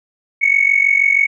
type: tone with amplitude modulation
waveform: sine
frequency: 2217 Hz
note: C#7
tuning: in tune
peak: -6 dBFS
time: 0.41-1.27 s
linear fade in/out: 20 ms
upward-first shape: sine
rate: 46.3 Hz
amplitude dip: 85%
effects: tanh soft clip ceiling -2 dBFS